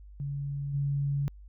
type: tone with level steps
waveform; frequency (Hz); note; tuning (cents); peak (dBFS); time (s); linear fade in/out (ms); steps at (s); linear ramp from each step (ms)
sine; 141; C#3; +30; -31 / -26; 0.2-1.28; 0; 0.73; 20
effects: added 50 Hz sine -46 dBFS peak until 1.48 s